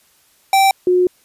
square / sine tone pair in turn, 778 / 361.9 Hz, G5 / F#4, -13 / -38 cents, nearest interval octave + minor second, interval 1325 cents, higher first, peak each -10 dBFS, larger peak neither, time 0.53-0.71 / 0.87-1.07 s, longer second, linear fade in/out 2 ms, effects white hiss -55 dBFS RMS until 1.24 s + resampled to 32000 Hz

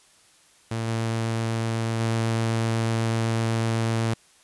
sawtooth tone with level steps, 113.5 Hz, A#2, 46 cents flat, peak -22 / -20 / -18 dBFS, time 0.71-4.14 s, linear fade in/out 5 ms, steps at 0.88 / 2 s, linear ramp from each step 2 ms, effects white hiss -57 dBFS RMS until 4.43 s + resampled to 24000 Hz

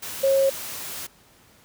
sine tone in noise, 543 Hz, C#5, 36 cents flat, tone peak -16 dBFS, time 0.23-0.5 s, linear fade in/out 10 ms, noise white, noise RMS -34 dBFS, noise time 0.02-1.07 s, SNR +15 dB, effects pink hiss -55 dBFS RMS until 1.64 s + high-pass 60 Hz 12 dB/octave

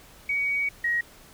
sine tone pair in turn, 2254 / 1891.7 Hz, C#7 / A#6, +28 / +25 cents, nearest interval minor third, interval 303 cents, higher first, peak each -23 / -22 dBFS, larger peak second, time 0.29-0.69 / 0.84-1.01 s, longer first, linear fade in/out 5 ms, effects pink hiss -51 dBFS RMS until 1.33 s

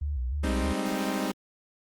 sine tone with vibrato, 67.2 Hz, C2, 47 cents sharp, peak -27 dBFS, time 0.01-0.73 s, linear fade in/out 10 ms, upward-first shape square, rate 3.2 Hz, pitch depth 140 cents each way
sawtooth chord, Ab major seventh, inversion third, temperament equal with one note detuned, 196 / 209.7 / 261.6 / 311.1 Hz, G3 / Ab3 / C4 / Eb4, 0 / +17 / 0 / 0 cents, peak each -28 / -32 / -28 / -29 dBFS, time 0.43-1.32 s, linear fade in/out 10 ms
effects Opus 32 kbps

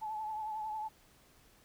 sine tone with vibrato, 863 Hz, A5, 34 cents flat, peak -36 dBFS, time 0.01-0.89 s, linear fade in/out 20 ms, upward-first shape triangle, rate 11 Hz, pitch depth 48 cents each way, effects pink hiss -64 dBFS RMS until 1.64 s

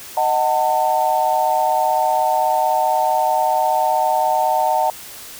sine chord, D# diminished, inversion none, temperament just, 622.3 / 746.7 / 896 Hz, D#5 / F#5 / A5, 0 / +16 / +31 cents, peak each -21 / -18 / -18 dBFS, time 0.17-4.9 s, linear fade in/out 2 ms, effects white hiss -36 dBFS RMS until 5.39 s

